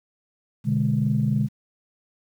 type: chord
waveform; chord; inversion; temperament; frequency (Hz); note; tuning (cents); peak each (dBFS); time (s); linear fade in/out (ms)
sine; G# diminished; first; equal; 123.47 / 146.83 / 207.7; B2 / D3 / G#3; 0 / 0 / 0; -23; 0.64-1.49; 50
effects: tanh soft clip ceiling -10 dBFS + 9-bit